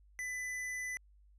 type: tone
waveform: square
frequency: 2000 Hz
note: B6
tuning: 21 cents sharp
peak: -38 dBFS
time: 0.19-0.97 s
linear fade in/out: 0 ms
effects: added 50 Hz sine -60 dBFS peak until 1.38 s + low-pass 11000 Hz 12 dB/octave